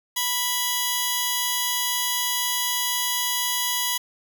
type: tone pair together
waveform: 10% pulse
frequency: 986 / 3316 Hz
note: B5 / G#7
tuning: -3 / -3 cents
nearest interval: octave + major sixth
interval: 2100 cents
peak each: -17 dBFS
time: 0.16-3.98 s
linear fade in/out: 10 ms
effects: none